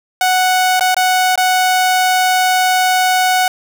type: tone with dropouts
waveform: sawtooth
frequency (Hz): 740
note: F#5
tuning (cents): 0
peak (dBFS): -7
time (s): 0.21-3.48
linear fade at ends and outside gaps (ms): 2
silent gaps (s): 0.796-0.808 / 0.945-0.966 / 1.357-1.376
effects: none